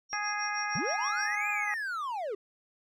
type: tone with tremolo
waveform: sine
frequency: 5600 Hz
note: F8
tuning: 4 cents sharp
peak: -34 dBFS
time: 0.09-1.36 s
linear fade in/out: 50 ms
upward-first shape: sine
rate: 6.4 Hz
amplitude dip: 85%
type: harmonic tone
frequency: 415.3 Hz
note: G#4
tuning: in tune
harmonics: 2 / 3 / 4 / 5 / 6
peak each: -36 / -37 / -35 / -38 / -42 dBFS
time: 0.13-1.74 s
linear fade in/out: 0 ms
type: linear two-way sweep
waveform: triangle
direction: up then down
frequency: 111.1 to 2489 to 375.6 Hz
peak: -30 dBFS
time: 0.75-2.35 s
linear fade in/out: 5 ms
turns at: 1.49 s
effects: none